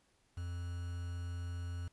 triangle tone with quantisation, 87.31 Hz, F2, in tune, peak -36 dBFS, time 0.37-1.88 s, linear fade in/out 5 ms, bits 9, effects pink hiss -73 dBFS RMS until 1.92 s + resampled to 24000 Hz

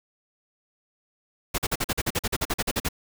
pink noise bursts, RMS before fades -25 dBFS, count 16, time 1.54-2.888 s, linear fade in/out 10 ms, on 43 ms, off 44 ms, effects none

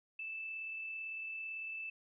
sine tone with amplitude modulation, 2637 Hz, E7, in tune, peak -39 dBFS, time 0.19-1.9 s, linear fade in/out 5 ms, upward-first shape sine, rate 37.9 Hz, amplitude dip 25%, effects none

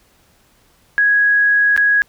sine tone with dropouts, 1661.2 Hz, G#6, in tune, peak -10 dBFS, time 0.98-2.02 s, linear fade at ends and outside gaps 0 ms, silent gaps 1.764-1.776 s, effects pink hiss -55 dBFS RMS until 2.08 s

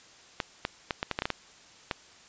clicks, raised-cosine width 0.3 ms, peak -12 dBFS, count 10, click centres 0.402 / 0.651 / 0.908 / 1.029 / 1.113 / 1.189 / 1.221 / 1.255 / 1.303 / 1.912 s, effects white hiss -54 dBFS RMS until 2.28 s + resampled to 16000 Hz

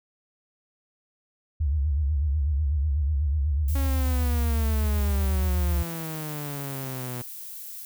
sine tone with vibrato, 72.8 Hz, D2, 15 cents flat, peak -21 dBFS, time 1.6-5.83 s, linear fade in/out 10 ms, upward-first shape sine, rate 8.1 Hz, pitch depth 140 cents each way
violet noise, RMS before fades -39 dBFS, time 3.68-7.85 s, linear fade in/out 2 ms
sawtooth exponential sweep, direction down, 277.2 to 121.8 Hz, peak -28 dBFS, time 3.75-7.22 s, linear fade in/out 5 ms
effects none

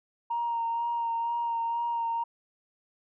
sine tone with vibrato, 932.3 Hz, A#5, in tune, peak -26 dBFS, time 0.3-2.24 s, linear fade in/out 10 ms, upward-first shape sine, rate 2.1 Hz, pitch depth 20 cents each way, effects tanh soft clip ceiling -22 dBFS

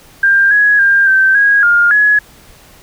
sine tone with pitch steps, 1594 / 1671 / 1600 / 1554 / 1645 / 1413 / 1686 Hz, G6 / G#6 / G6 / G6 / G#6 / F6 / G#6, +28 / +10 / +35 / -16 / -17 / +20 / +26 cents, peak -6 dBFS, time 0.23-2.19 s, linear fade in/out 5 ms, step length 280 ms, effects pink hiss -42 dBFS RMS until 2.82 s

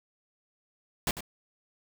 pink noise with echo, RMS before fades -28 dBFS, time 1.07-1.11 s, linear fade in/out 2 ms, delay 97 ms, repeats 1, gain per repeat -11 dB, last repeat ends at 1.207 s, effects none

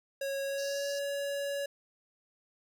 square tone with pitch glide, 550 to 563.8 Hz, C#5 to C#5, -14 to +29 cents, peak -33 dBFS, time 0.21-1.66 s, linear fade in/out 5 ms, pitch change +43 cents, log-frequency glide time 0.44-0.87 s
pink band-pass noise, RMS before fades -45 dBFS, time 0.58-0.99 s, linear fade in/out 2 ms, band 4600 to 6300 Hz, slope 96 dB/octave
effects none

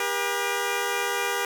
10% pulse tone pair together, 400 / 480.8 Hz, G4 / B4, +35 / -46 cents, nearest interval minor third, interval 319 cents, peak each -19 dBFS, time 0-1.45 s, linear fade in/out 2 ms, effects none

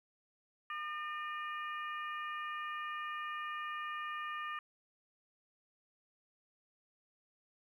harmonic tone with a mistuned harmonic, 605 Hz, D#5, 49 cents flat, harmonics 2 / 3 / 4 / 5, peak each -40 / -44 / -50 / -52 dBFS, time 0.7-4.59 s, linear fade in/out 2 ms, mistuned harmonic 5, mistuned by -85 cents, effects 12-bit

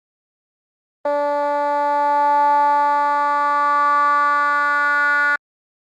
10% pulse tone with band-pass filter sweep, 289.6 Hz, D4, 24 cents flat, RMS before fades -17 dBFS, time 1.05-5.36 s, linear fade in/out 5 ms, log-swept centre 660 to 1500 Hz, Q 5.7, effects Opus 32 kbps

